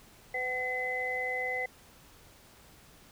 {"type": "tone cluster", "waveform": "sine", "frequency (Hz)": [505, 754, 2030], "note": ["B4", "F#5", "B6"], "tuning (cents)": [39, 32, 47], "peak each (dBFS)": [-37, -38, -32], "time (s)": [0.34, 1.66], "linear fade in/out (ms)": 5, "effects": ["pink hiss -57 dBFS RMS until 3.11 s"]}